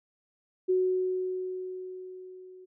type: tone with level ramp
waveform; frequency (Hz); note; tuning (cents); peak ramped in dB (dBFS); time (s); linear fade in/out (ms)
sine; 370; F#4; 0; -21 to -47; 0.68-2.66; 20
effects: none